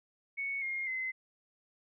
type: tone with pitch steps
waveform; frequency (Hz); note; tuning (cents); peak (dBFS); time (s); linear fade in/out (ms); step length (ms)
sine; 2217 / 2133 / 2052; C#7 / C7 / C7; 0 / +33 / -34; -33; 0.37-1.12; 20; 250
effects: none